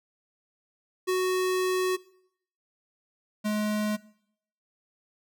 square tone pair in turn, 370 / 211.4 Hz, F#4 / G#3, 0 / +31 cents, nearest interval minor seventh, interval 969 cents, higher first, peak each -24 / -26 dBFS, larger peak first, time 1.07-1.97 / 3.44-3.97 s, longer first, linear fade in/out 20 ms, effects noise-tail reverb RT60 0.7 s tail -21 dB re dry

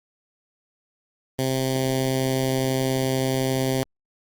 10% pulse tone with notch filter, 131.6 Hz, C3, 10 cents sharp, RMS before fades -23 dBFS, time 1.39-3.83 s, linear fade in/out 0 ms, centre 1300 Hz, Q 0.72, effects Opus 24 kbps

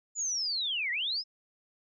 sine linear two-way sweep, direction down then up, 7050 to 1864.7 to 5300 Hz, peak -29 dBFS, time 0.15-1.24 s, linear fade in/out 50 ms, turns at 0.91 s, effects none

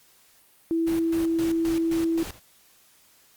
sine tone, 329.6 Hz, E4, in tune, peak -21 dBFS, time 0.71-2.23 s, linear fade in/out 0 ms
pink noise with tremolo, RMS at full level -37 dBFS, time 0.86-2.4 s, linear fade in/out 20 ms, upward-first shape square, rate 3.8 Hz, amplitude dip 80%
effects white hiss -58 dBFS RMS until 3.36 s + Opus 48 kbps

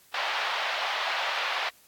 pink band-pass noise, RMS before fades -30 dBFS, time 0.14-1.69 s, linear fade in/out 2 ms, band 730 to 3900 Hz, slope 24 dB/octave, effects white hiss -58 dBFS RMS until 1.87 s + AAC 64 kbps

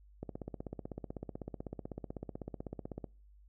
click train, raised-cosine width 2 ms, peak -27 dBFS, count 46, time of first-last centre 0.23-3.042 s, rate 16 Hz, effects noise-tail reverb RT60 0.4 s tail -26 dB re dry + added 50 Hz sine -57 dBFS peak until 3.48 s

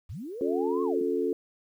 sine linear two-way sweep, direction up then down, 61.74 to 1108.7 to 181.9 Hz, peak -35 dBFS, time 0.09-1.02 s, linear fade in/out 10 ms, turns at 0.83 s
sine chord, Db augmented, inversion none, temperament equal with one note detuned, 277.2 / 358.4 / 440 Hz, Db4 / F4 / A4, 0 / +45 / 0 cents, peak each -31 / -29 / -28 dBFS, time 0.41-1.33 s, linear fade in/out 2 ms
effects 10-bit

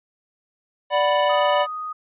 square chord, B minor, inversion first, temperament equal, 587.3 / 740 / 987.8 Hz, D5 / F#5 / B5, 0 / 0 / 0 cents, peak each -20 / -25 / -22 dBFS, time 0.9-1.67 s, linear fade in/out 50 ms
sine tone, 1244.5 Hz, D#6, in tune, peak -27 dBFS, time 1.29-1.93 s, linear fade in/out 10 ms
effects resampled to 8000 Hz

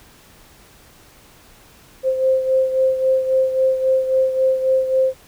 sine beating tone pair, 523.3 / 527 Hz, C5 / C5, 0 / +12 cents, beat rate 3.7 Hz, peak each -15 / -22 dBFS, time 2.03-5.14 s, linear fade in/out 50 ms, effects pink hiss -48 dBFS RMS until 5.27 s

